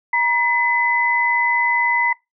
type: tone pair together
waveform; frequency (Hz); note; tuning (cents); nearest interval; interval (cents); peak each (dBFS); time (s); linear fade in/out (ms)
sine; 951 / 2015; A#5 / B6; +34 / +34; octave + minor second; 1300; -18 / -17; 0.13-2.13; 5
effects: noise-tail reverb RT60 0.2 s tail -23 dB re dry